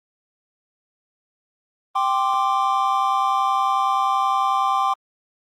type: chord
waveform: triangle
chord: G suspended fourth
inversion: none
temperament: just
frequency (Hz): 784 / 1045.3 / 1176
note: G5 / C6 / D6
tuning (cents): 0 / -2 / +2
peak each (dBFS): -20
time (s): 1.95-4.94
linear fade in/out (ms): 10
effects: Opus 24 kbps